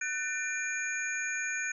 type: tone cluster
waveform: sine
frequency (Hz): 1505 / 1795 / 2391 / 6640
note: F#6 / A6 / D7 / G#8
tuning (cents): +29 / +34 / +30 / -1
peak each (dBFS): -35 / -38 / -36 / -38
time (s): 0.01-1.72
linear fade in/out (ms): 5
effects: none